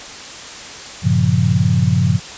sine chord, G half-diminished seventh, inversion none, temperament equal, 98 / 116.54 / 138.59 / 174.61 Hz, G2 / Bb2 / Db3 / F3, 0 / 0 / 0 / 0 cents, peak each -17 dBFS, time 1.02-2.2 s, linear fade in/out 50 ms, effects white hiss -32 dBFS RMS until 2.37 s + resampled to 16000 Hz

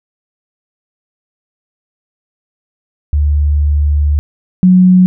sine tone pair in turn, 73.42 / 183.41 Hz, D2 / F#3, 0 / -15 cents, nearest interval octave + major third, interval 1585 cents, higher second, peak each -8 / -3 dBFS, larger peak second, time 3.13-4.19 / 4.63-5.06 s, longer first, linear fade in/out 0 ms, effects none

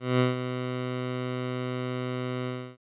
15% pulse tone with ADSR envelope, 126.1 Hz, B2, 36 cents sharp, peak -13 dBFS, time 0-2.77 s, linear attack 200 ms, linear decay 150 ms, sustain -10 dB, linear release 300 ms, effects resampled to 8000 Hz

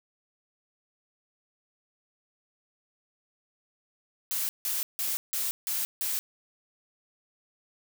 blue noise bursts, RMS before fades -30 dBFS, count 6, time 4.31-6.19 s, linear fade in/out 0 ms, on 180 ms, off 160 ms, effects none

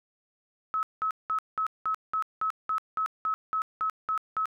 sine tone bursts, 1289 Hz, E6, 39 cents flat, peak -25 dBFS, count 14, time 0.74-4.456 s, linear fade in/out 0 ms, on 89 ms, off 190 ms, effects none

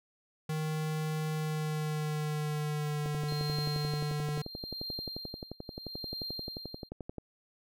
square tone with pitch glide, 155.56 to 148.88 Hz, D#3 to D3, 0 to +24 cents, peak -32 dBFS, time 0.49-4.42 s, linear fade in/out 5 ms, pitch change -76 cents, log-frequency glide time 1.33-3.02 s
click train, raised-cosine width 2 ms, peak -26 dBFS, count 48, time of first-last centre 3.06-7.183 s, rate 11.4 Hz
triangle tone with tremolo, 4186 Hz, C8, in tune, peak -35 dBFS, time 3.28-6.89 s, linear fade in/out 5 ms, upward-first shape triangle, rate 0.76 Hz, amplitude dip 95%
effects none

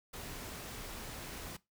pink noise, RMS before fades -45 dBFS, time 0.13-1.57 s, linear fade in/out 10 ms, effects noise-tail reverb RT60 0.2 s tail -19 dB re dry

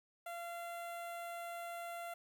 sawtooth tone with notch filter, 687 Hz, F5, 29 cents flat, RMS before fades -45 dBFS, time 0.26-2.14 s, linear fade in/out 5 ms, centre 5100 Hz, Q 0.83, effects 12-bit

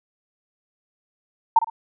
sine tone with echo, 909 Hz, A#5, 44 cents flat, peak -9 dBFS, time 1.56-1.59 s, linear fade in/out 5 ms, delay 55 ms, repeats 2, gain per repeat -11 dB, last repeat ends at 1.7 s, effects none

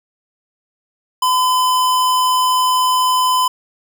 square tone, 1014 Hz, B5, 45 cents sharp, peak -13 dBFS, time 1.22-3.48 s, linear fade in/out 5 ms, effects none

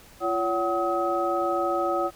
sine tone cluster, 344.5 / 565 / 753 / 1272 Hz, F4 / C#5 / F#5 / D#6, -24 / +33 / +30 / +38 cents, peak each -28 dBFS, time 0.2-2.11 s, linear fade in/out 50 ms, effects pink hiss -51 dBFS RMS until 2.15 s

